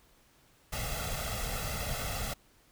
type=noise with comb filter; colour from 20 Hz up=pink; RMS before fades=-35 dBFS; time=0.72-2.34 s; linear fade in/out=10 ms; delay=1.5 ms; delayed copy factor=+0.75; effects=pink hiss -64 dBFS RMS until 2.71 s